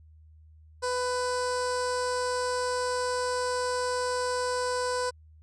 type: tone with notch filter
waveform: 15% pulse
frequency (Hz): 498.8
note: B4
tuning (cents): +17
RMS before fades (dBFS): -29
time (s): 0.82-5.11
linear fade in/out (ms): 20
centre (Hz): 2200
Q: 0.81
effects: added 78 Hz sine -51 dBFS peak until 5.42 s + resampled to 22050 Hz